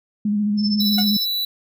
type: tone with vibrato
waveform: sine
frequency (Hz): 207.7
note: G#3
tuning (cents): 0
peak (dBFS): -17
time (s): 0.25-1.17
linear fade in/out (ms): 5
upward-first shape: square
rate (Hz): 14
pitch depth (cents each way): 26
type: tone with tremolo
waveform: sine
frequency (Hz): 5280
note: E8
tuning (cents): +2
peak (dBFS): -20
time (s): 0.57-1.27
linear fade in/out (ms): 50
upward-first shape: triangle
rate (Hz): 14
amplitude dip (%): 95
type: tone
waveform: square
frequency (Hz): 3951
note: B7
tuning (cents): 0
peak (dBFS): -21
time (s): 0.8-1.45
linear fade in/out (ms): 5
type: tone with exponential decay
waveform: sawtooth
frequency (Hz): 726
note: F#5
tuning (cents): -33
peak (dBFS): -18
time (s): 0.98-1.08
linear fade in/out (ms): 5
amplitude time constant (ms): 20
effects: none